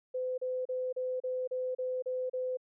sine tone bursts, 509 Hz, C5, 48 cents flat, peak -31 dBFS, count 9, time 0.14-2.572 s, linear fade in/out 10 ms, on 240 ms, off 34 ms, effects none

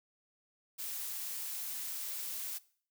blue noise, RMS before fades -40 dBFS, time 0.78-2.59 s, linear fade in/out 20 ms, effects noise-tail reverb RT60 0.5 s tail -20 dB re dry

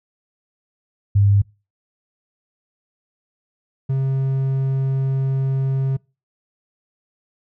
sine / triangle tone pair in turn, 100.6 / 134.28 Hz, G2 / C3, +45 / +45 cents, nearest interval perfect fourth, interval 500 cents, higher second, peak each -11 / -15 dBFS, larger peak first, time 1.15-1.42 / 3.89-5.97 s, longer second, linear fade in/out 10 ms, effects noise-tail reverb RT60 0.3 s tail -25 dB re dry

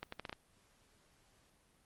accelerating click train, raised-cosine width 0.3 ms, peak -26 dBFS, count 6, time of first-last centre 0.03-0.328 s, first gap 94 ms, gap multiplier 0.77, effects pink hiss -70 dBFS RMS until 1.85 s + Opus 32 kbps

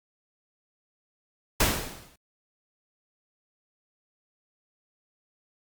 pink noise with exponential decay, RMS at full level -19 dBFS, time 1.6-2.16 s, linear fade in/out 5 ms, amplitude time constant 120 ms, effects Opus 48 kbps

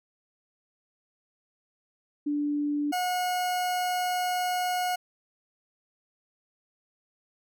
sine / 40% pulse tone pair in turn, 292.5 / 724.8 Hz, D4 / F#5, -7 / -36 cents, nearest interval octave + major third, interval 1571 cents, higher second, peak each -25 dBFS, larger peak neither, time 2.26-2.92 / 2.92-4.96 s, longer second, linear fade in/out 10 ms, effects none

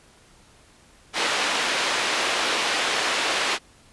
white band-pass noise, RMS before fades -24 dBFS, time 1.13-3.59 s, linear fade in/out 50 ms, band 350 to 3400 Hz, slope 12 dB/octave, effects pink hiss -54 dBFS RMS until 3.92 s + resampled to 24000 Hz

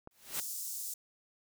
click, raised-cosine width 1 ms, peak -32 dBFS, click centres 0.074 s
white noise with exponential growth, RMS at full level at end -34 dBFS, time 0.11-0.4 s, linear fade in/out 2 ms, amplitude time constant 61 ms
pink high-pass noise, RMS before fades -40 dBFS, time 0.34-0.94 s, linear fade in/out 5 ms, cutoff 6200 Hz, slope 24 dB/octave
effects none

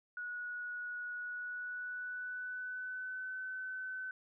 sine tone with pitch glide, 1461 to 1517.8 Hz, F#6 to F#6, -22 to +44 cents, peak -39 dBFS, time 0.17-4.11 s, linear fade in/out 2 ms, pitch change +66 cents, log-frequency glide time 1.17-3.37 s, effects none

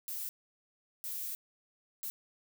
violet noise bursts at uneven times, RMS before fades -39 dBFS, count 3, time 0.08-0.29 / 1.04-1.35 / 2.03-2.1 s, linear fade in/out 0 ms, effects none

